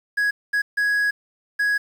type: tone bursts at uneven times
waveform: triangle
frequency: 1665 Hz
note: G#6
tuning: 4 cents sharp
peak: -16 dBFS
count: 4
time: 0.17-0.31 / 0.53-0.62 / 0.77-1.11 / 1.59-1.78 s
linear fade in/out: 10 ms
effects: 8-bit